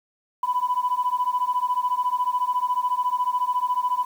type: beating tone pair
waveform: sine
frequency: 987.8 / 1001.8 Hz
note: B5 / B5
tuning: 0 / +24 cents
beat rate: 14 Hz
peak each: -23 dBFS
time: 0.43-4.05 s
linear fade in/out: 5 ms
effects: tanh soft clip ceiling -14 dBFS + 8-bit